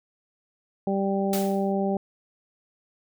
harmonic tone, 196 Hz, G3, in tune, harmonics 1 / 2 / 3 / 4, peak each -25 / -28 / -30 / -31 dBFS, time 0.87-1.97 s, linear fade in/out 2 ms
white noise with exponential decay, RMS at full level -29 dBFS, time 1.33-1.72 s, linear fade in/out 2 ms, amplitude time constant 83 ms
effects none

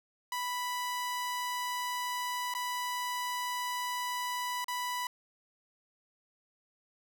sawtooth tone with dropouts, 987.8 Hz, B5, in tune, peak -29 dBFS, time 0.32-5.07 s, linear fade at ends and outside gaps 2 ms, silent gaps 2.539-2.549 / 4.644-4.682 s, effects none

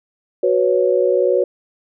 sine chord, F# suspended fourth, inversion none, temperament equal, 370 / 493.9 / 554.4 Hz, F#4 / B4 / C#5, 0 / 0 / 0 cents, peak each -17 dBFS, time 0.43-1.44 s, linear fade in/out 5 ms, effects none

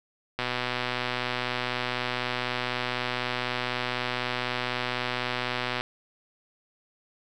click train, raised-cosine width 0.3 ms, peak -12 dBFS, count 673, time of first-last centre 0.39-5.809 s, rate 124 Hz, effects none

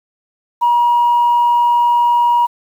sine tone, 956 Hz, A#5, 43 cents sharp, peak -8 dBFS, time 0.61-2.47 s, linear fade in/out 20 ms, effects tanh soft clip ceiling -6 dBFS + 7-bit

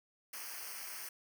white noise with comb filter, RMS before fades -45 dBFS, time 0.33-1.09 s, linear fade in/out 5 ms, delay 0.27 ms, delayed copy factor -0.9, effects none

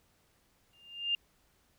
sine tone with exponential growth, 2804 Hz, F7, 6 cents sharp, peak -25 dBFS, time 0.73-1.15 s, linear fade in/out 2 ms, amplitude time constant 91 ms, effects pink hiss -70 dBFS RMS until 1.78 s

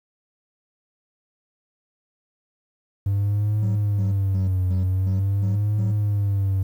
triangle tone with vibrato, 98.6 Hz, G2, 11 cents sharp, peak -16 dBFS, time 3.06-6.63 s, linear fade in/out 5 ms, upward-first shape triangle, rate 0.45 Hz, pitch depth 140 cents each way
triangle tone bursts, 188.2 Hz, F#3, 30 cents sharp, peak -26 dBFS, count 7, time 3.62-5.92 s, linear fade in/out 10 ms, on 140 ms, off 220 ms
effects tanh soft clip ceiling -13 dBFS + 9-bit

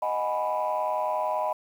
sine chord, G# minor seventh, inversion second, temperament equal, 622.3 / 740 / 830.6 / 987.8 Hz, D#5 / F#5 / G#5 / B5, 0 / 0 / 0 / 0 cents, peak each -28 / -32 / -31 / -28 dBFS, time 0.02-1.53 s, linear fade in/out 5 ms, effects tanh soft clip ceiling -18 dBFS + 9-bit

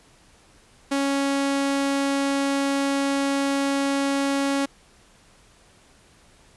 sawtooth tone, 277.2 Hz, C#4, in tune, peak -17 dBFS, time 0.91-4.66 s, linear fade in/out 10 ms, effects pink hiss -55 dBFS RMS until 6.56 s + resampled to 24000 Hz

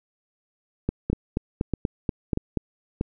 two click trains, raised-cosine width 3 ms, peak -11 / -10 dBFS, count 4 / 8, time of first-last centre 1.1-3.011 / 0.89-2.573 s, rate 1.57 / 4.16 Hz, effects none

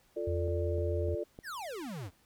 sine chord, D minor, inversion first, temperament equal, 349.2 / 440 / 587.3 Hz, F4 / A4 / D5, 0 / 0 / 0 cents, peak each -37 dBFS, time 0.16-1.24 s, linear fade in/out 10 ms
sine tone, 84.7 Hz, E2, 48 cents sharp, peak -31 dBFS, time 0.27-1.15 s, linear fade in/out 5 ms
click train, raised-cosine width 2 ms, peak -32 dBFS, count 4, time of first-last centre 0.48-1.389 s, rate 3.3 Hz
square exponential sweep, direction down, 1968 to 81.8 Hz, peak -39 dBFS, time 1.43-2.11 s, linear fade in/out 50 ms
effects pink hiss -67 dBFS RMS until 2.25 s

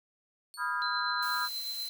25% pulse tone with exponential decay, 4422 Hz, C#8, 5 cents flat, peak -40 dBFS, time 0.54-1.1 s, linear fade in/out 0 ms, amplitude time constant 120 ms
sine chord, F half-diminished seventh, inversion second, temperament equal with one note detuned, 987.8 / 1244.5 / 1396.9 / 1625.2 Hz, Cb6 / Eb6 / F6 / Ab6, 0 / 0 / 0 / -38 cents, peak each -35 dBFS, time 0.57-1.49 s, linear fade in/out 50 ms
sine tone with tremolo, 4077 Hz, C8, 46 cents flat, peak -33 dBFS, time 0.82-1.89 s, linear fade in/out 0 ms, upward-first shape sine, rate 8.3 Hz, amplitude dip 40%
blue noise, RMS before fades -43 dBFS, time 1.22-1.89 s, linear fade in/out 10 ms
effects none

